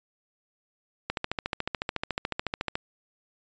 click train, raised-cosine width 0.3 ms, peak -12 dBFS, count 24, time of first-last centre 1.1-2.755 s, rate 13.9 Hz, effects resampled to 16000 Hz

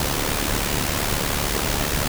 pink noise with amplitude modulation, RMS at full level -20 dBFS, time 0-2.08 s, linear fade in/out 2 ms, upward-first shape sine, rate 73 Hz, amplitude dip 65%, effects none

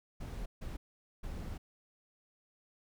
brown noise bursts at uneven times, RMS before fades -41 dBFS, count 3, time 0.2-0.46 / 0.61-0.77 / 1.23-1.58 s, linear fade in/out 10 ms, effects none

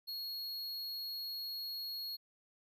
square tone, 4314 Hz, C#8, 48 cents flat, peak -40 dBFS, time 0.07-2.17 s, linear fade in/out 20 ms, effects none

